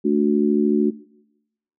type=chord; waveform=sine; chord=D major; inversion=second; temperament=just; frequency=220.2 / 293.7 / 367.1 Hz; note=A3 / D4 / F#4; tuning=+2 / 0 / -14 cents; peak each=-20 dBFS; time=0.04-0.91 s; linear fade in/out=20 ms; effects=noise-tail reverb RT60 0.9 s tail -21 dB re dry